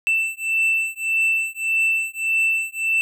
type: beating tone pair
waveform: triangle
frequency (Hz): 2663 / 2664.7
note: E7 / E7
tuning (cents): +17 / +18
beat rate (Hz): 1.7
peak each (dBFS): -20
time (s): 0.07-3.01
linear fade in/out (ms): 0
effects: none